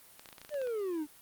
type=clicks; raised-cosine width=0.2 ms; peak=-31 dBFS; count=11; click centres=0.195 / 0.258 / 0.289 / 0.328 / 0.382 / 0.416 / 0.449 / 0.493 / 0.542 / 0.616 / 0.672 s
type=exponential sweep; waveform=triangle; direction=down; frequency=614 to 288.9 Hz; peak=-30 dBFS; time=0.5-1.07 s; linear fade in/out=50 ms
effects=white hiss -57 dBFS RMS until 1.21 s + Opus 32 kbps